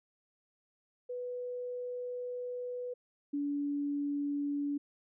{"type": "tone pair in turn", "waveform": "sine", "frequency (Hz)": [493.9, 286.9], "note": ["B4", "D4"], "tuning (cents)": [0, -40], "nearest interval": "major sixth", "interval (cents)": 940, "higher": "first", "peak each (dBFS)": [-36, -31], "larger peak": "second", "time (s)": [[1.09, 2.94], [3.33, 4.78]], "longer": "first", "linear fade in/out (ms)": 10, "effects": []}